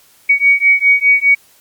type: beating tone pair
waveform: sine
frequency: 2247 / 2251.9 Hz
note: C#7 / C#7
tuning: +23 / +27 cents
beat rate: 4.9 Hz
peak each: -11 dBFS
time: 0.29-1.35 s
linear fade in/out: 10 ms
effects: white hiss -49 dBFS RMS until 1.6 s + Opus 48 kbps